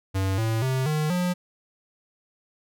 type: tone with pitch steps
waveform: square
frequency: 95.9 / 112.09 / 131 / 153.11 / 178.96 Hz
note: G2 / A2 / C3 / D#3 / F3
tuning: -37 / +33 / +2 / -28 / +43 cents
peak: -23 dBFS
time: 0.14-1.34 s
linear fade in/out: 20 ms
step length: 240 ms
effects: none